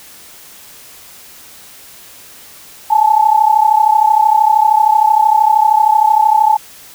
sine tone pair together, 847 / 880 Hz, G#5 / A5, +34 / 0 cents, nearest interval minor second, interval 66 cents, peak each -10 dBFS, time 2.9-6.57 s, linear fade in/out 10 ms, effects white hiss -38 dBFS RMS until 6.94 s

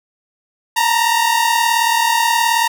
sawtooth tone pair together, 909.3 / 948 Hz, A#5 / A#5, -43 / +29 cents, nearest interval minor second, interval 72 cents, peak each -12 dBFS, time 0.76-2.68 s, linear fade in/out 10 ms, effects none

